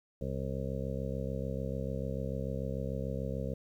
harmonic tone, 66.8 Hz, C2, 36 cents sharp, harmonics 1 / 2 / 3 / 4 / 6 / 7 / 8 / 9, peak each -39 / -38 / -40 / -46 / -48 / -42 / -41 / -50 dBFS, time 0.21-3.54 s, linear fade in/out 5 ms, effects 11-bit

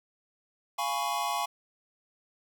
square chord, C# dominant seventh, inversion first, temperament equal, 698.5 / 830.6 / 987.8 / 1108.7 Hz, E#5 / G#5 / B5 / C#6, 0 / 0 / 0 / 0 cents, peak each -36 / -34 / -36 / -34 dBFS, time 0.78-1.46 s, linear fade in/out 10 ms, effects none

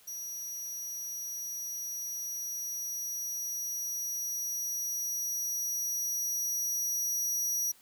sawtooth tone with level ramp, 5790 Hz, F#8, 38 cents flat, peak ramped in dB -35 to -26 dBFS, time 0.07-7.72 s, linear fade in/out 10 ms, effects white hiss -60 dBFS RMS until 7.81 s

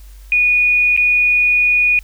sine tone with dropouts, 2460 Hz, D#7, 20 cents flat, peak -10 dBFS, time 0.32-1.99 s, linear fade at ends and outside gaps 1 ms, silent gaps 0.965-0.975 s, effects added 49 Hz sine -35 dBFS peak until 2.03 s + white hiss -50 dBFS RMS until 2.03 s

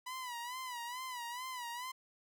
sawtooth tone with vibrato, 987.8 Hz, B5, in tune, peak -37 dBFS, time 0.06-1.92 s, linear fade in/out 10 ms, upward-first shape sine, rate 2.3 Hz, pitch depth 90 cents each way, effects none

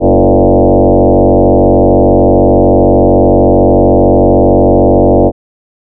sine tone with frequency modulation, 117.8 Hz, A#2, 19 cents sharp, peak -3 dBFS, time 0-5.32 s, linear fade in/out 50 ms, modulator 93.4 Hz, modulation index 6.3, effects none

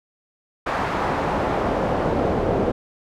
brown noise with band-pass filter sweep, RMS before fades -22 dBFS, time 0.66-2.72 s, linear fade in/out 10 ms, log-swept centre 1200 to 450 Hz, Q 1.1, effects none

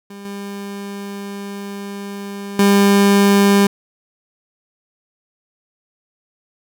30% pulse tone with level steps, 200.2 Hz, G3, 37 cents sharp, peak -30 / -24 / -7 dBFS, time 0.1-3.67 s, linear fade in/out 5 ms, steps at 0.25 / 2.59 s, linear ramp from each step 2 ms, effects none

